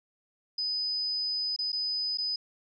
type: tone with dropouts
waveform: sine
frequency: 5000 Hz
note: D#8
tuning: 8 cents sharp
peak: -28 dBFS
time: 0.58-2.36 s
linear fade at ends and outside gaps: 5 ms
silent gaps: 1.563-1.588 / 1.72-1.728 / 2.174-2.183 s
effects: none